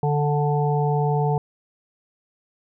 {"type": "harmonic tone", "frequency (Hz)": 146.83, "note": "D3", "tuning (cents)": 0, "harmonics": [1, 3, 5, 6], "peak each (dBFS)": [-20, -25, -27, -28], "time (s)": [0.03, 1.38], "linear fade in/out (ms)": 2, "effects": []}